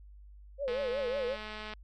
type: tone with vibrato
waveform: sine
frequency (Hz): 523.3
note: C5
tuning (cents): 0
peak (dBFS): -30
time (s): 0.58-1.37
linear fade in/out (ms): 50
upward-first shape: triangle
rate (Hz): 5.5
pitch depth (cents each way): 190
type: click train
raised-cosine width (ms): 0.3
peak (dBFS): -26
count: 227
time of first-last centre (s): 0.68-1.736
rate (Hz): 214
effects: added 50 Hz sine -49 dBFS peak until 1.83 s + MP3 64 kbps